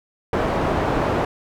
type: low-pass noise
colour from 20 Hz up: white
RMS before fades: -21 dBFS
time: 0.33-1.25 s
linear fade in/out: 2 ms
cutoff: 750 Hz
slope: 12 dB/octave
effects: none

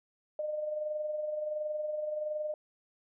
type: tone with amplitude modulation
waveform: sine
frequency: 607 Hz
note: D#5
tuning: 43 cents flat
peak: -30 dBFS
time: 0.39-2.54 s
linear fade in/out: 2 ms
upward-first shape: sine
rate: 21.4 Hz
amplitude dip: 45%
effects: none

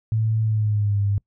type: tone with pitch glide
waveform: sine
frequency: 110.5 to 100.75 Hz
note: A2 to G2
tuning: +8 to +48 cents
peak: -18 dBFS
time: 0.12-1.18 s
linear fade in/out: 0 ms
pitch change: -160 cents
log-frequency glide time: 0.42-1 s
effects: noise-tail reverb RT60 0.1 s tail -24 dB re dry

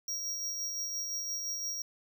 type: tone with tremolo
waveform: square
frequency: 5650 Hz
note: F8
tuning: 19 cents sharp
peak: -33 dBFS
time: 0.08-1.82 s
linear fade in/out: 2 ms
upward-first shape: sine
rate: 5.8 Hz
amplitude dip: 30%
effects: none

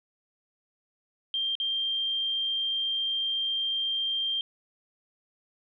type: tone with dropouts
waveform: sine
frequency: 3177 Hz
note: G7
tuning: 23 cents sharp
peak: -26 dBFS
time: 1.34-4.41 s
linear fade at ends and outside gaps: 1 ms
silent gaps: 1.553-1.6 s
effects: none

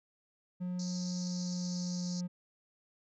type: tone with pitch glide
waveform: triangle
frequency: 180.2 to 178.34 Hz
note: F#3 to F3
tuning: -45 to +37 cents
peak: -32 dBFS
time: 0.6-2.28 s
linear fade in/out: 20 ms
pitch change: -18 cents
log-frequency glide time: 0.9-2.12 s
type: band-pass noise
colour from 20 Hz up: white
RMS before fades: -46 dBFS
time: 0.79-2.21 s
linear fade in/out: 5 ms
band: 4200 to 6700 Hz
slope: 96 dB/octave
effects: none

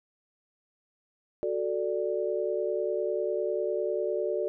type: chord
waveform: sine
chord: D major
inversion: first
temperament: equal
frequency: 370 / 440 / 587.3 Hz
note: F#4 / A4 / D5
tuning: 0 / 0 / 0 cents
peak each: -31 dBFS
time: 1.43-4.48 s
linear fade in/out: 0 ms
effects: none

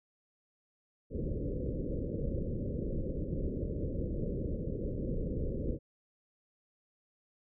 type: low-pass noise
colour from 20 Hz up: pink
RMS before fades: -35 dBFS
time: 1.1-5.79 s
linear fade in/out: 50 ms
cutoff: 560 Hz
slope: 96 dB/octave
effects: none

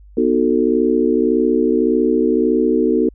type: chord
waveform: sine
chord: B dominant seventh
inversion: none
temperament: just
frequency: 246.9 / 308.7 / 370.4 / 444.5 Hz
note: B3 / D#4 / F#4 / A4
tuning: 0 / -14 / +2 / +18 cents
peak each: -18 dBFS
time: 0.17-3.09 s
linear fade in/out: 5 ms
effects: added 50 Hz sine -40 dBFS peak until 3.14 s

